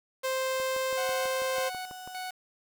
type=tone; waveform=sawtooth; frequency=523.3 Hz; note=C5; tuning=in tune; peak=-24 dBFS; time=0.23-1.7 s; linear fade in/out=20 ms
type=click train; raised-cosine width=1 ms; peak=-30 dBFS; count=10; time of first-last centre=0.6-2.075 s; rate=6.1 Hz
type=tone with tremolo; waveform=sawtooth; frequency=740 Hz; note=F#5; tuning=in tune; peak=-31 dBFS; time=0.97-2.31 s; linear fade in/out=10 ms; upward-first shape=square; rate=1.7 Hz; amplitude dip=50%
effects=8-bit